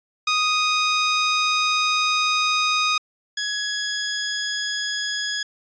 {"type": "tone pair in turn", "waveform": "15% pulse", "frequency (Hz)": [1244.5, 1674.2], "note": ["D#6", "G#6"], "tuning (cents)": [0, 13], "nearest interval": "perfect fourth", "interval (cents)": 513, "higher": "second", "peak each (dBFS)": [-12, -17], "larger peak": "first", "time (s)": [[0.27, 2.98], [3.37, 5.43]], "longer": "first", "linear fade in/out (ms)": 5, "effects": ["resampled to 16000 Hz"]}